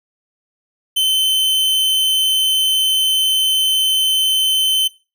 45% pulse tone, 3069 Hz, G7, 37 cents flat, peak -13 dBFS, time 0.96-4.88 s, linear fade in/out 10 ms, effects noise-tail reverb RT60 0.3 s tail -19 dB re dry

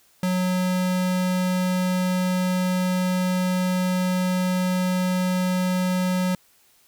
square tone, 183.1 Hz, F#3, 18 cents flat, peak -21 dBFS, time 0.23-6.35 s, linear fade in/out 2 ms, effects white hiss -59 dBFS RMS until 6.87 s

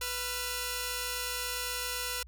5% pulse tone pair together, 493.9 / 1365.1 Hz, B4 / F6, 0 / -40 cents, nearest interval octave + tritone, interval 1760 cents, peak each -24 dBFS, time 0.01-2.23 s, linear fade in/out 5 ms, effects added 60 Hz sine -48 dBFS peak until 2.27 s

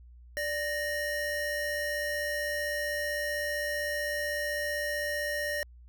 square tone pair together, 587.3 / 1857.6 Hz, D5 / A#6, 0 / -7 cents, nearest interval octave + minor sixth, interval 1993 cents, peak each -34 / -33 dBFS, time 0.37-5.63 s, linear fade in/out 0 ms, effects added 60 Hz sine -49 dBFS peak until 5.88 s

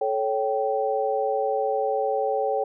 sine tone cluster, 434.8 / 555 / 778 Hz, A4 / C#5 / G5, -21 / +2 / -13 cents, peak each -26 dBFS, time 0.01-2.64 s, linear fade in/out 5 ms, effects none

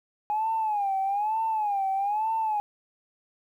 sine tone with vibrato, 830.6 Hz, G#5, in tune, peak -23 dBFS, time 0.3-2.6 s, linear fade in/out 0 ms, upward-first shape sine, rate 1.1 Hz, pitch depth 130 cents each way, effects tanh soft clip ceiling -19 dBFS + 10-bit

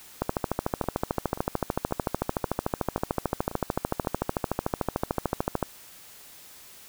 two click trains, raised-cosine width 1 ms, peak -10 / -22 dBFS, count 74 / 7, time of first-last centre 0.22-5.627 / 0.84-4.049 s, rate 13.5 / 1.87 Hz, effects white hiss -49 dBFS RMS until 6.88 s

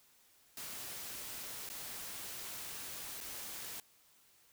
white noise with dropouts, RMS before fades -45 dBFS, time 0.57-3.8 s, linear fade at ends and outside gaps 2 ms, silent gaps 1.691-1.699 / 3.205-3.21 s, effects white hiss -67 dBFS RMS until 4.52 s

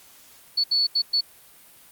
sine tone bursts at uneven times, 4435 Hz, C#8, in tune, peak -18 dBFS, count 4, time 0.57-0.64 / 0.71-0.87 / 0.95-1.02 / 1.13-1.21 s, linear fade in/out 10 ms, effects white hiss -51 dBFS RMS until 1.91 s + Opus 48 kbps

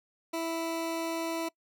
20% pulse tone, 329.6 Hz, E4, in tune, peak -26 dBFS, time 0.33-1.49 s, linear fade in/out 10 ms, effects noise-tail reverb RT60 0.1 s tail -24 dB re dry

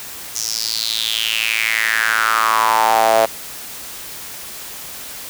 sawtooth tone with high-pass filter sweep, 111.7 Hz, A2, 27 cents sharp, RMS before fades -17 dBFS, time 0.35-3.26 s, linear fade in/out 10 ms, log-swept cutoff 6100 to 620 Hz, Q 5.6, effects white hiss -32 dBFS RMS until 5.29 s

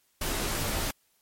pink noise with comb filter, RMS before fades -30 dBFS, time 0.21-0.91 s, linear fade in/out 5 ms, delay 16 ms, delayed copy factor -0.6, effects white hiss -69 dBFS RMS until 1.21 s + MP3 64 kbps

